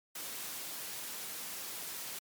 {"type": "high-pass noise", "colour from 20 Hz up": "white", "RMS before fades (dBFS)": -42, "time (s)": [0.15, 2.19], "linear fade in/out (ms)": 5, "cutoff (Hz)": 140, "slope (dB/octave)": 12, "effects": ["MP3 96 kbps"]}